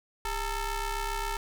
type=ring-modulated tone; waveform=sawtooth; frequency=437.3 Hz; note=A4; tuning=11 cents flat; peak=-23 dBFS; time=0.25-1.37 s; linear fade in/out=2 ms; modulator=471 Hz; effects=none